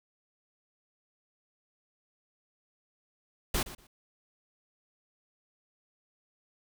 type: noise with echo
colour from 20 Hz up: pink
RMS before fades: -29 dBFS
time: 3.54-3.63 s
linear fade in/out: 5 ms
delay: 120 ms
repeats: 2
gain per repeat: -15 dB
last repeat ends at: 3.87 s
effects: none